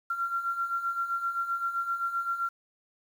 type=beating tone pair; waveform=sine; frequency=1368 / 1375.7 Hz; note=F6 / F6; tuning=-36 / -26 cents; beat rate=7.7 Hz; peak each=-35 / -29 dBFS; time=0.1-2.49 s; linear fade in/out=5 ms; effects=9-bit